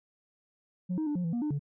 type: tone with pitch steps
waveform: sine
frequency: 180.8 / 313 / 294.8 / 178 / 166.4 / 238 / 300.2 / 143.5 Hz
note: F#3 / D#4 / D4 / F3 / E3 / A#3 / D4 / D3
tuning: -40 / +10 / +7 / +33 / +17 / +36 / +38 / -40 cents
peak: -26 dBFS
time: 0.89-1.594 s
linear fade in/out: 20 ms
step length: 88 ms
effects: tanh soft clip ceiling -27 dBFS

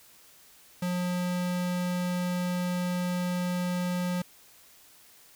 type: tone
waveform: square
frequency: 178.9 Hz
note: F3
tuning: 42 cents sharp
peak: -28 dBFS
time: 0.82-4.22 s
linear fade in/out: 5 ms
effects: white hiss -56 dBFS RMS until 5.35 s

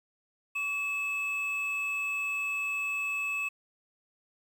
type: tone pair together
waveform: triangle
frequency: 1136.3 / 2600 Hz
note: C#6 / E7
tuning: +43 / -24 cents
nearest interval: octave + major second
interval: 1433 cents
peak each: -40 / -28 dBFS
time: 0.55-3.49 s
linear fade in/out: 10 ms
effects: 10-bit

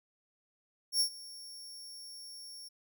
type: tone with ADSR envelope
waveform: sawtooth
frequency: 5490 Hz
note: F8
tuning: 31 cents flat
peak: -22 dBFS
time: 0.92-2.69 s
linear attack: 83 ms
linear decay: 88 ms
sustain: -21 dB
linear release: 15 ms
effects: none

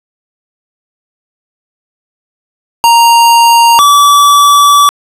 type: tone pair in turn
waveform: square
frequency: 932.3 / 1152 Hz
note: A#5 / D6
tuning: 0 / -34 cents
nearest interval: major third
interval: 366 cents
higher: second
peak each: -3 dBFS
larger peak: neither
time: 2.84-3.79 / 3.79-4.89 s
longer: second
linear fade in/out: 0 ms
effects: resampled to 32000 Hz + 7-bit

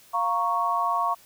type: chord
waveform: sine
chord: Bb minor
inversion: second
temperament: equal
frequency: 698.5 / 932.3 / 1108.7 Hz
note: F5 / Bb5 / Db6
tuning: 0 / 0 / 0 cents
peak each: -28 / -28 / -24 dBFS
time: 0.13-1.15 s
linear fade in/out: 20 ms
effects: white hiss -54 dBFS RMS until 1.25 s

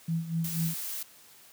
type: tone with tremolo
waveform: sine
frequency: 164.81 Hz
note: E3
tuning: in tune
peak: -25 dBFS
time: 0.08-0.74 s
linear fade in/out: 5 ms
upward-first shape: sine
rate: 4.1 Hz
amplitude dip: 75%
type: noise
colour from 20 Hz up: blue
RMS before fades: -36 dBFS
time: 0.44-1.03 s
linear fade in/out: 5 ms
effects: white hiss -55 dBFS RMS until 1.52 s + high-pass 80 Hz 12 dB/octave

